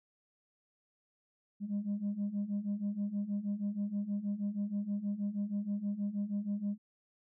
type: beating tone pair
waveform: sine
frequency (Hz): 200 / 206.3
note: G3 / G#3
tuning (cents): +35 / -11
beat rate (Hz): 6.3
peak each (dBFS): -36 / -33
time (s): 1.6-6.78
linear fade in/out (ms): 50
effects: tanh soft clip ceiling -29 dBFS